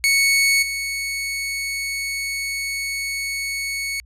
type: tone with level steps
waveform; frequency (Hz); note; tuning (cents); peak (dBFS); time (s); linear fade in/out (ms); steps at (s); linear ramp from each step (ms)
sawtooth; 2216; C#7; -1; -11 / -20; 0.04-4; 0; 0.62; 10
effects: added 60 Hz sine -45 dBFS peak until 4.05 s + resampled to 32000 Hz